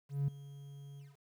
triangle tone with ADSR envelope, 140.7 Hz, C#3, 26 cents sharp, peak -25 dBFS, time 0.09-1.17 s, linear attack 190 ms, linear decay 5 ms, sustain -20 dB, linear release 180 ms, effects tanh soft clip ceiling -25 dBFS + 11-bit

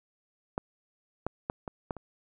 clicks, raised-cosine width 1 ms, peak -16 / -16 / -16 / -22 / -18 / -28 dBFS, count 6, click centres 0.579 / 1.266 / 1.499 / 1.678 / 1.908 / 1.967 s, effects none

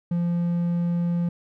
triangle tone, 172.6 Hz, F3, 20 cents flat, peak -19 dBFS, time 0.11-1.29 s, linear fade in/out 5 ms, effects none

